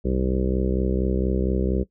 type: harmonic tone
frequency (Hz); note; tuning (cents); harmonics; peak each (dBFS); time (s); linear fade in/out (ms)
64.3; C2; -30; 1 / 2 / 3 / 4 / 5 / 6 / 7 / 8 / 9; -24 / -32 / -26 / -36 / -30 / -28 / -31 / -34 / -40; 0.04-1.84; 20
effects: noise-tail reverb RT60 0.1 s tail -17 dB re dry